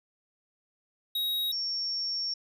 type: tone pair in turn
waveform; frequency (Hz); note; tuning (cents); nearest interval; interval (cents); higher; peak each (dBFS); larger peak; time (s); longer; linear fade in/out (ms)
square / sine; 3800 / 5487; A#7 / F8; +33 / -31; tritone; 636; second; -28 / -29; first; 1.15-1.52 / 1.52-2.34; second; 5
effects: none